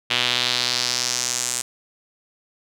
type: tone with band-pass filter sweep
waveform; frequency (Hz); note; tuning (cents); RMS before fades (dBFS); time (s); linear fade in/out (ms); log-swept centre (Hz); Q
sawtooth; 123.4; B2; -1; -23; 0.1-1.62; 10; 3100 to 7900; 2.6
effects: none